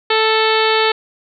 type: harmonic tone with a mistuned harmonic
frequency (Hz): 440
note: A4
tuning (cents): 0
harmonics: 1 / 2 / 3 / 4 / 5 / 6 / 7 / 8 / 9 / 10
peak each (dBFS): -16 / -19 / -21 / -22 / -23 / -24 / -24 / -25 / -26 / -26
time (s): 0.1-0.92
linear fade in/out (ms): 5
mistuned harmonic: 9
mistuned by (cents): -50
effects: none